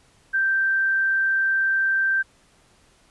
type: tone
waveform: sine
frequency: 1567 Hz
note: G6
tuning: 1 cent flat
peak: -18 dBFS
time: 0.33-2.23 s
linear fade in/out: 20 ms
effects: pink hiss -58 dBFS RMS until 3.1 s + resampled to 24000 Hz